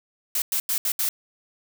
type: noise bursts at uneven times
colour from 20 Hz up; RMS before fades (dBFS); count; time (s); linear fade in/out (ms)
blue; -24; 5; 0.35-0.42 / 0.52-0.6 / 0.69-0.78 / 0.85-0.92 / 0.99-1.09; 2
effects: none